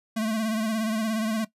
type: tone with vibrato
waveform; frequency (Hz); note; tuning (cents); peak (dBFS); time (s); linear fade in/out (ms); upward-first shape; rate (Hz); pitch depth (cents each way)
square; 219.7; A3; -2; -25; 0.16-1.45; 10; sine; 17; 49
effects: noise-tail reverb RT60 0.1 s tail -17 dB re dry + resampled to 32000 Hz